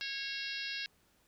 harmonic tone with a mistuned harmonic, 548 Hz, C#5, 20 cents flat, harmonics 3 / 4 / 5 / 6 / 7 / 8 / 9 / 10, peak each -43 / -46 / -43 / -47 / -45 / -46 / -45 / -50 dBFS, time 0.01-0.86 s, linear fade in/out 0 ms, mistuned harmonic 8, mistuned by -25 cents, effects pink hiss -70 dBFS RMS until 1.27 s

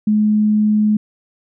sine tone, 212.2 Hz, G#3, 38 cents sharp, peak -11 dBFS, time 0.07-0.97 s, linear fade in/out 5 ms, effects none

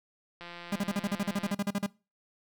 click train, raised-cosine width 0.3 ms, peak -28 dBFS, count 193, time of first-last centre 0.41-1.52 s, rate 173 Hz
45% pulse tone bursts, 201.9 Hz, G#3, 49 cents flat, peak -27 dBFS, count 15, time 0.72-1.864 s, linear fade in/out 5 ms, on 38 ms, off 41 ms
effects noise-tail reverb RT60 0.3 s tail -22 dB re dry

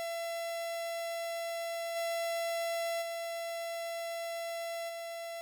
45% pulse tone with level steps, 673 Hz, E5, 36 cents sharp, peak -35 / -32 / -36 / -39 dBFS, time 0-5.41 s, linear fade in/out 0 ms, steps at 1.95 / 3.01 / 4.88 s, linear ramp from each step 20 ms, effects none

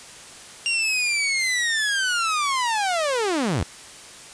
sawtooth linear sweep, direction down, 2794 to 66.5 Hz, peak -17 dBFS, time 0.66-3.63 s, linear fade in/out 0 ms, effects white hiss -42 dBFS RMS until 4.33 s + resampled to 22050 Hz

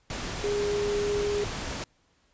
sine tone in noise, 410.8 Hz, G#4, 19 cents flat, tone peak -25 dBFS, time 0.44-1.44 s, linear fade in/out 2 ms, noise pink, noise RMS -34 dBFS, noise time 0.1-1.84 s, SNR +6 dB, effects pink hiss -67 dBFS RMS until 2.33 s + resampled to 16000 Hz

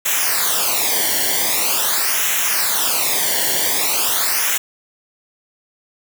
white noise with flanger, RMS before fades -18 dBFS, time 0.05-4.58 s, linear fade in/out 10 ms, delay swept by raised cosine 0.21 to 0.8 ms, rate 0.44 Hz, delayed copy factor -0.8, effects none

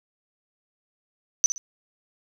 sine tone with echo, 6000 Hz, F#8, 23 cents sharp, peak -14 dBFS, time 1.44-1.46 s, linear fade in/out 0 ms, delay 60 ms, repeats 2, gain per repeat -10 dB, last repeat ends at 1.58 s, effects none

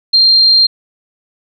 sine tone, 4186 Hz, C8, in tune, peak -5 dBFS, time 0.13-0.67 s, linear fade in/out 10 ms, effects none

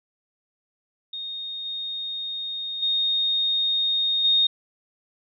sine tone with level steps, 3700 Hz, A#7, 14 cents flat, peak -30 / -28 / -20 / -16 dBFS, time 1.13-4.47 s, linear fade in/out 5 ms, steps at 1.65 / 2.82 / 4.24 s, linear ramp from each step 10 ms, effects none

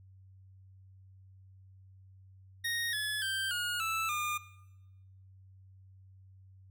25% pulse tone with pitch steps, 1864.7 / 1709.9 / 1568 / 1437.9 / 1318.5 / 1209.1 Hz, A#6 / A6 / G6 / F#6 / E6 / D#6, 0 / -50 / 0 / -50 / 0 / -50 cents, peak -28 dBFS, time 2.64-4.38 s, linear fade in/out 10 ms, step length 290 ms, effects noise-tail reverb RT60 1.0 s tail -19 dB re dry + added 95 Hz sine -54 dBFS peak until 6.7 s

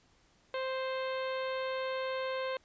harmonic tone with a mistuned harmonic, 523.3 Hz, C5, in tune, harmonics 1 / 2 / 3 / 4 / 5 / 6 / 7 / 8, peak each -34 / -40 / -44 / -46 / -48 / -50 / -51 / -52 dBFS, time 0.54-2.57 s, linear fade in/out 2 ms, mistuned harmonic 8, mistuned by +30 cents, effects pink hiss -67 dBFS RMS until 2.64 s + resampled to 16000 Hz

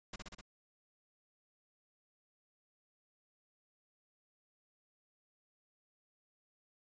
pink noise with echo, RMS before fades -44 dBFS, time 0.13-0.16 s, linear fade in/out 5 ms, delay 63 ms, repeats 4, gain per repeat -2 dB, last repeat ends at 0.412 s, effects resampled to 16000 Hz

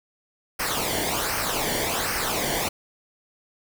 pink noise with flanger, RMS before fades -26 dBFS, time 0.59-2.69 s, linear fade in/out 10 ms, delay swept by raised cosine 0.27 to 0.79 ms, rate 1.3 Hz, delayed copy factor -0.65, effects none

